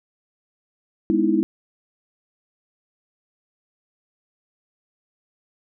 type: chord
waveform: sine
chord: E major seventh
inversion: first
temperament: just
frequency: 206 / 247.2 / 309 / 329.6 Hz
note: G#3 / B3 / D#4 / E4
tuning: -14 / +2 / -12 / 0 cents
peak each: -23 / -25 / -21 / -20 dBFS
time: 1.1-1.43 s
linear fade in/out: 0 ms
effects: none